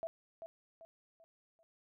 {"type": "tone with echo", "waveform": "sine", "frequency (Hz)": 659.3, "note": "E5", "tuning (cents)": 0, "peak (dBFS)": -36, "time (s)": [0.03, 0.07], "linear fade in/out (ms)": 0, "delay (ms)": 390, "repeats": 4, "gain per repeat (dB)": -8, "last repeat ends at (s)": 1.63, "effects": []}